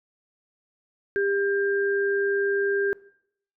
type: tone pair together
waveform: sine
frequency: 398.8 / 1595 Hz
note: G4 / G6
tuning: +30 / +30 cents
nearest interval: 2 octaves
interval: 2400 cents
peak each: -22 / -27 dBFS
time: 1.16-2.93 s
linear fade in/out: 0 ms
effects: noise-tail reverb RT60 0.7 s tail -22 dB re dry